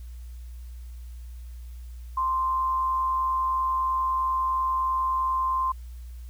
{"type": "tone with amplitude modulation", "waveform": "sine", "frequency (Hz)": 1045, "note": "C6", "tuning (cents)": -2, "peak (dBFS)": -21, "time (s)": [2.17, 5.72], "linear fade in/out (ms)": 5, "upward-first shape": "sine", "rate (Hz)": 143, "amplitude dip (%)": 30, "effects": ["added 60 Hz sine -37 dBFS peak until 6.29 s", "white hiss -60 dBFS RMS until 6.29 s"]}